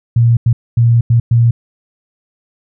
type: tone bursts at uneven times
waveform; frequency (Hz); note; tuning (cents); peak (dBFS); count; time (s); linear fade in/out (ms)
sine; 117.4; A#2; +13; -6; 5; 0.16-0.37 / 0.46-0.53 / 0.77-1.01 / 1.1-1.2 / 1.31-1.51; 5
effects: none